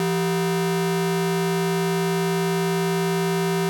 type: ring-modulated tone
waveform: 45% pulse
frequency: 280 Hz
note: C#4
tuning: 18 cents sharp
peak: -17 dBFS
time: 0-3.69 s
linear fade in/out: 0 ms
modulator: 110 Hz
effects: none